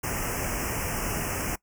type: band-stop noise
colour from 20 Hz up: pink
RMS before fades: -30 dBFS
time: 0.03-1.56 s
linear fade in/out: 10 ms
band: 2900 to 5200 Hz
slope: 96 dB/octave
effects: noise-tail reverb RT60 0.1 s tail -22 dB re dry